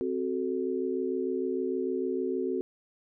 sine chord, F# diminished, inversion second, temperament equal with one note detuned, 261.6 / 373.4 / 440 Hz, C4 / F#4 / A4, 0 / +16 / 0 cents, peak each -33 / -30 / -34 dBFS, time 0.01-2.61 s, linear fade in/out 0 ms, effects none

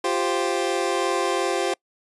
25% pulse chord, F suspended second, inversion none, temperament equal, 349.2 / 392 / 523.3 Hz, F4 / G4 / C5, 0 / 0 / 0 cents, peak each -22 / -22 / -23 dBFS, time 0.04-1.74 s, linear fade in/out 5 ms, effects noise-tail reverb RT60 0.1 s tail -26 dB re dry + resampled to 24000 Hz

